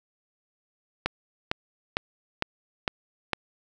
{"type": "click train", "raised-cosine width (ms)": 0.3, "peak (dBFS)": -8, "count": 6, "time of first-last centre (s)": [1.06, 3.333], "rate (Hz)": 2.2, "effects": []}